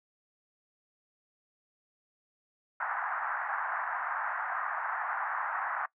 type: band-pass noise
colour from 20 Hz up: white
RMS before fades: -34 dBFS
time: 2.8-5.86 s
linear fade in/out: 5 ms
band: 740 to 1700 Hz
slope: 48 dB/octave
effects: noise-tail reverb RT60 0.1 s tail -21 dB re dry